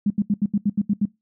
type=tone bursts; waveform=sine; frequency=205 Hz; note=G#3; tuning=22 cents flat; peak=-16 dBFS; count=9; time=0.06-1.055 s; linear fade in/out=5 ms; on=43 ms; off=76 ms; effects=noise-tail reverb RT60 0.2 s tail -22 dB re dry